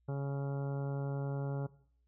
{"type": "harmonic tone", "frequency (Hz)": 139.3, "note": "C#3", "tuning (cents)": 9, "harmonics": [1, 2, 3, 4, 5, 6, 7, 8, 9, 10], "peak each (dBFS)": [-34, -46, -44, -46, -53, -51, -61, -58, -62, -57], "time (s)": [0.08, 1.67], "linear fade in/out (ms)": 10, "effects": ["noise-tail reverb RT60 0.6 s tail -19 dB re dry", "added 60 Hz sine -70 dBFS peak until 2.07 s"]}